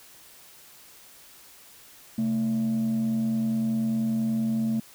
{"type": "tone pair together", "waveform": "sine", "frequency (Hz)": [132.4, 222.7], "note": ["C3", "A3"], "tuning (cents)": [21, 21], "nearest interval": "major sixth", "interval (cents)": 900, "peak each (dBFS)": [-31, -21], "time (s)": [2.18, 4.8], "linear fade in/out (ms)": 5, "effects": ["tanh soft clip ceiling -21 dBFS", "white hiss -51 dBFS RMS until 4.94 s"]}